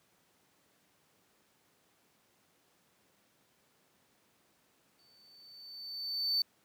triangle tone with exponential growth, 4535 Hz, C#8, 39 cents sharp, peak -25 dBFS, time 4.99-6.42 s, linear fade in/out 2 ms, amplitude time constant 310 ms, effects pink hiss -70 dBFS RMS until 6.64 s + high-pass 150 Hz 12 dB/octave

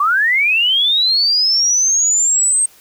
sine linear sweep, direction up, 1113 to 8450 Hz, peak -11 dBFS, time 0-2.66 s, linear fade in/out 5 ms, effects white hiss -47 dBFS RMS until 2.8 s

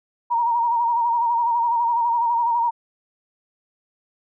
sine tone with vibrato, 940 Hz, A#5, 14 cents sharp, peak -17 dBFS, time 0.3-2.71 s, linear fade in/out 20 ms, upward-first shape sine, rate 12 Hz, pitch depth 48 cents each way, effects none

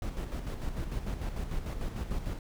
brown noise with tremolo, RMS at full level -33 dBFS, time 0.02-2.39 s, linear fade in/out 2 ms, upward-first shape square, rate 6.7 Hz, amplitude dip 50%, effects none

